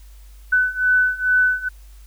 sine beating tone pair, 1500 / 1502.3 Hz, F#6 / F#6, +23 / +26 cents, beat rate 2.3 Hz, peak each -19 / -17 dBFS, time 0.52-1.69 s, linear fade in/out 10 ms, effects added 50 Hz sine -40 dBFS peak until 2.06 s + white hiss -55 dBFS RMS until 2.06 s

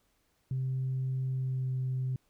sine tone with pitch glide, 130.81 to 129.38 Hz, C3 to C3, 0 to -19 cents, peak -28 dBFS, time 0.51-2.16 s, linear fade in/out 2 ms, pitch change -19 cents, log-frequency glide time 1.32-1.73 s, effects tanh soft clip ceiling -26 dBFS + pink hiss -73 dBFS RMS until 2.29 s

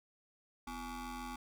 25% pulse ring-modulated tone, 293.7 Hz, D4, in tune, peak -35 dBFS, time 0.67-1.36 s, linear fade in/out 5 ms, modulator 544 Hz, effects none

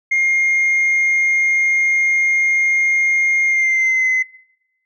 sine tone with pitch glide, 2127 to 2044 Hz, C7 to C7, +28 to -41 cents, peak -11 dBFS, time 0.11-4.23 s, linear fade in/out 10 ms, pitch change -69 cents, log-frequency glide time 3.46-4.09 s, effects noise-tail reverb RT60 0.9 s tail -24 dB re dry + tanh soft clip ceiling -11 dBFS

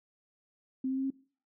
sine tone with pitch steps, 261.6 / 264.2 / 266.8 / 269.4 Hz, C4 / C4 / C4 / C#4, 0 / +17 / +34 / -49 cents, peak -29 dBFS, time 0.84-1.104 s, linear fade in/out 5 ms, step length 66 ms, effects noise-tail reverb RT60 0.4 s tail -20 dB re dry

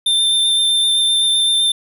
square tone with vibrato, 3579 Hz, A7, 29 cents sharp, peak -13 dBFS, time 0.06-1.72 s, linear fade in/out 5 ms, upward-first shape triangle, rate 7.8 Hz, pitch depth 13 cents each way, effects none

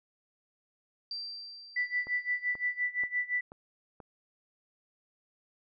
sine tone with exponential decay, 4699 Hz, D8, in tune, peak -34 dBFS, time 1.11-2.82 s, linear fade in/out 2 ms, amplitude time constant 370 ms
sine tone with tremolo, 1975.5 Hz, B6, in tune, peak -26 dBFS, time 1.76-3.41 s, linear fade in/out 5 ms, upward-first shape sine, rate 5.8 Hz, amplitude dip 90%
click train, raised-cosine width 1 ms, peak -33 dBFS, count 5, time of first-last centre 2.07-4.002 s, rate 2.07 Hz
effects none

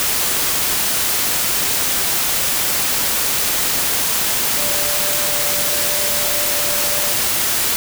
sine tone in noise, 587 Hz, D5, 1 cent flat, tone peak -28 dBFS, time 4.57-7.12 s, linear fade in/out 0 ms, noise white, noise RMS -18 dBFS, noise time 0-7.76 s, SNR -13 dB, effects none

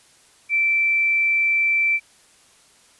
sine tone, 2335 Hz, D7, 11 cents flat, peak -16 dBFS, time 0.49-2 s, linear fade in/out 50 ms, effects white hiss -54 dBFS RMS until 2.99 s + resampled to 24000 Hz

